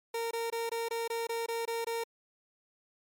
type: tone bursts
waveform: 30% pulse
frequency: 461.2 Hz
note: A#4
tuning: 19 cents flat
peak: -29 dBFS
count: 10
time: 0.14-2.038 s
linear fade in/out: 5 ms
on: 170 ms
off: 22 ms
effects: MP3 96 kbps